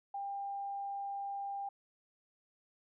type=tone; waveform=sine; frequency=797 Hz; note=G5; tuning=28 cents sharp; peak=-37 dBFS; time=0.14-1.69 s; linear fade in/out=5 ms; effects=none